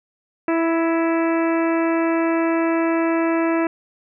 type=harmonic tone with a mistuned harmonic; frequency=329.6 Hz; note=E4; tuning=in tune; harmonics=1 / 2 / 3 / 4 / 5 / 6 / 7 / 8; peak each=-18 / -24 / -28 / -30 / -32 / -34 / -35 / -36 dBFS; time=0.48-3.67 s; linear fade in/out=2 ms; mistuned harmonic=5; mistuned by=+22 cents; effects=none